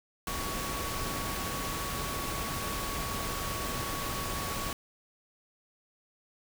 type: tone in noise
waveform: sine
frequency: 1121 Hz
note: C#6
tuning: 19 cents sharp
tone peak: -39 dBFS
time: 0.27-4.73 s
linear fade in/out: 2 ms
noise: pink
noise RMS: -35 dBFS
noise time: 0.27-4.73 s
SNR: -7 dB
effects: none